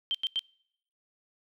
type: tone bursts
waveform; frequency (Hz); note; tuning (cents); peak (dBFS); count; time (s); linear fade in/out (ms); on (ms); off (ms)
sine; 3136; G7; 0; -26; 3; 0.11-0.393; 0; 35; 89
effects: noise-tail reverb RT60 0.7 s tail -26 dB re dry